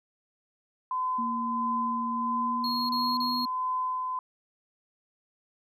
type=tone with tremolo; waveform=sine; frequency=1019 Hz; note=C6; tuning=46 cents flat; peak=-26 dBFS; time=0.91-4.19 s; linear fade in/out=2 ms; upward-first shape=sine; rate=1.5 Hz; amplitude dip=30%
type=tone with pitch glide; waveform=sine; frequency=233.1 to 244.7 Hz; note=A#3 to B3; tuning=0 to -16 cents; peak=-32 dBFS; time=1.18-3.46 s; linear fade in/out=10 ms; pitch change=+84 cents; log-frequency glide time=2.12-3.25 s
type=tone bursts; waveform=triangle; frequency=4280 Hz; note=C8; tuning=38 cents sharp; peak=-29 dBFS; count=3; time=2.64-3.452 s; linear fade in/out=2 ms; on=250 ms; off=31 ms
effects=none